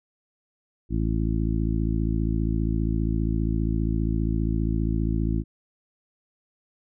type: harmonic tone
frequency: 55 Hz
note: A1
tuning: in tune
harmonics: 1 / 2 / 3 / 4 / 5 / 6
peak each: -25 / -28 / -30 / -31 / -32 / -33 dBFS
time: 0.89-5.44 s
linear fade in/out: 50 ms
effects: none